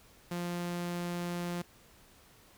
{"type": "tone", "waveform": "sawtooth", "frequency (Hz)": 174.61, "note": "F3", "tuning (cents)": 0, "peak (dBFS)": -30, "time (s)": [0.31, 1.62], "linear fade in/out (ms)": 5, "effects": ["pink hiss -60 dBFS RMS until 2.57 s"]}